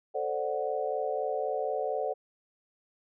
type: chord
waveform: sine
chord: D dominant seventh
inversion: second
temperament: equal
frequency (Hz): 440 / 523.3 / 587.3 / 740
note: A4 / C5 / D5 / F#5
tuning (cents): 0 / 0 / 0 / 0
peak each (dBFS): -34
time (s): 0.14-2.14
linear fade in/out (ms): 20
effects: none